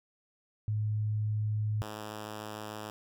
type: tone pair in turn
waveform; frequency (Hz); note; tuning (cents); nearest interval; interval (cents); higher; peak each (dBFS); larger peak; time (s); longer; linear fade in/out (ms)
sine / 5% pulse; 106.7 / 106.7; G#2 / G#2; +47 / +47; unison; 0; neither; -28; neither; 0.68-1.82 / 1.82-2.9; first; 0
effects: none